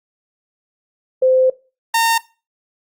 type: tone pair in turn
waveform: sine / sawtooth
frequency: 517 / 914.6 Hz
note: C5 / A#5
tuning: -21 / -33 cents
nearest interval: minor seventh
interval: 988 cents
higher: second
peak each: -10 / -9 dBFS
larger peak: second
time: 1.22-1.5 / 1.94-2.18 s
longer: first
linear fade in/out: 5 ms
effects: noise-tail reverb RT60 0.3 s tail -19 dB re dry + Opus 48 kbps